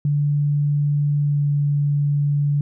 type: tone with pitch glide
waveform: sine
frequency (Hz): 145.6 to 144.51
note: D3 to D3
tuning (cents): -15 to -28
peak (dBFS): -16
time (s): 0.05-2.61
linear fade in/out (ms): 2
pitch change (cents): -13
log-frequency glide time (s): 1.2-1.42
effects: none